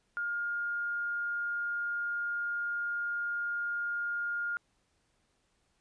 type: tone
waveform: sine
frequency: 1415 Hz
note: F6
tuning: 22 cents sharp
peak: -31 dBFS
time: 0.17-4.57 s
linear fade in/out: 0 ms
effects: pink hiss -74 dBFS RMS until 5.8 s + resampled to 22050 Hz